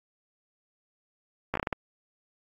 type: slowing click train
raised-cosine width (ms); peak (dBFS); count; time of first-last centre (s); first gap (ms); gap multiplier
0.5; -13; 7; 1.54-1.728; 14; 1.32
effects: AAC 48 kbps